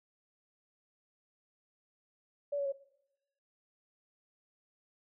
sine tone with pitch steps, 574 / 562.2 / 550.6 Hz, D5 / C#5 / C#5, -40 / +24 / -12 cents, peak -31 dBFS, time 2.52-2.724 s, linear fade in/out 10 ms, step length 68 ms, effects noise-tail reverb RT60 0.8 s tail -18 dB re dry

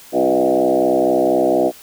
sine tone with frequency modulation, 489.3 Hz, B4, 16 cents flat, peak -12 dBFS, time 0.12-1.72 s, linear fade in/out 50 ms, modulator 64.2 Hz, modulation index 3.4, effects white hiss -42 dBFS RMS until 1.82 s

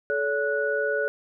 sine tone cluster, 432.5 / 568 / 1470 Hz, A4 / C#5 / F#6, -30 / +42 / -12 cents, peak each -27 dBFS, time 0.1-1.08 s, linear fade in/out 0 ms, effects none

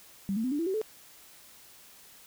sine tone with pitch steps, 196 / 223.8 / 255.7 / 292 / 333.5 / 380.8 / 435 Hz, G3 / A3 / C4 / D4 / E4 / F#4 / A4, 0 / +30 / -40 / -10 / +20 / +50 / -20 cents, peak -27 dBFS, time 0.29-0.815 s, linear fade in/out 0 ms, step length 75 ms, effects white hiss -54 dBFS RMS until 2.26 s

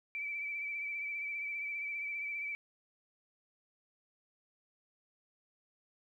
sine tone with vibrato, 2314 Hz, D7, 26 cents flat, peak -36 dBFS, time 0.15-2.55 s, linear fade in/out 0 ms, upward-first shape triangle, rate 15 Hz, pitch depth 39 cents each way, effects 12-bit

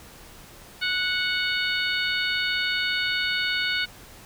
harmonic tone, 737 Hz, F#5, 7 cents flat, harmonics 2 / 3 / 4 / 5 / 6, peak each -27 / -29 / -30 / -31 / -32 dBFS, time 0.81-3.86 s, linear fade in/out 20 ms, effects pink hiss -47 dBFS RMS until 4.25 s

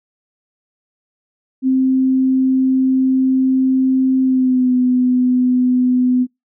sine tone with pitch glide, 261.6 to 251.2 Hz, C4 to B3, 0 to +30 cents, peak -11 dBFS, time 1.62-6.27 s, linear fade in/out 50 ms, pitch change -70 cents, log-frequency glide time 4.22-4.74 s, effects noise-tail reverb RT60 0.2 s tail -25 dB re dry

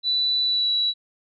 sine tone with pitch glide, 3971 to 3921 Hz, B7 to B7, +9 to -13 cents, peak -19 dBFS, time 0.03-0.94 s, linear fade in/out 50 ms, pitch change -22 cents, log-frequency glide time 0.43-0.71 s, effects none

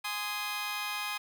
15% pulse chord, Ab major, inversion none, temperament just, 830.6 / 1038.3 / 1245.9 Hz, Ab5 / C6 / Eb6, 0 / -14 / +2 cents, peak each -32 dBFS, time 0.04-1.18 s, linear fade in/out 10 ms, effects none

